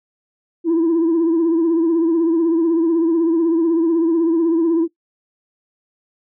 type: tone with vibrato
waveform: sine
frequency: 331 Hz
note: E4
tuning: 7 cents sharp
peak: -11 dBFS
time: 0.64-4.88 s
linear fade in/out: 50 ms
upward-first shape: triangle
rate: 16 Hz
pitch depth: 75 cents each way
effects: noise-tail reverb RT60 0.1 s tail -20 dB re dry + tanh soft clip ceiling -11 dBFS